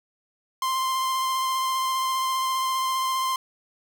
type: tone with vibrato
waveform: 45% pulse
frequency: 1046.5 Hz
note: C6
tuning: in tune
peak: -23 dBFS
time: 0.62-3.36 s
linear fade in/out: 2 ms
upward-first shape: square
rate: 15 Hz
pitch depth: 10 cents each way
effects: none